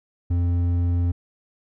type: tone with hard clipping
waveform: sine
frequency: 87.31 Hz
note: F2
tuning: in tune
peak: -20 dBFS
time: 0.3-1.12 s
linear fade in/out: 10 ms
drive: 6 dB
effects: none